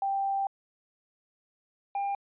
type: tone pair in turn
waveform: sine / triangle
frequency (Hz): 786 / 798.8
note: G5 / G5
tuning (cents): +4 / +32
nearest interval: unison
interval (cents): 28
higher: second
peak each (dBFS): -26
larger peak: neither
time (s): 0.02-0.47 / 1.95-2.15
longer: first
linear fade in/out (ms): 2
effects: resampled to 8000 Hz